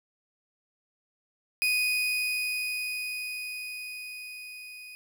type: tone with level ramp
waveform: 35% pulse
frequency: 2489 Hz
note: D#7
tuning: in tune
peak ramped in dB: -21 to -41 dBFS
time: 1.62-4.95 s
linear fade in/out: 0 ms
effects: none